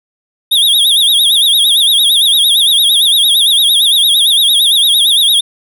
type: tone with vibrato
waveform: square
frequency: 3520 Hz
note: A7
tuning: in tune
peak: -7 dBFS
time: 0.51-5.41 s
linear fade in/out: 10 ms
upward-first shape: sine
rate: 8.8 Hz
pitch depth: 150 cents each way
effects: none